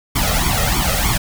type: noise with flanger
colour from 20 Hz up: pink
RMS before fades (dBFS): -17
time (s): 0.15-1.18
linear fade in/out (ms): 10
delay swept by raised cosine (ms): 0.89 to 1.59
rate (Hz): 3.2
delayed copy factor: +1
effects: none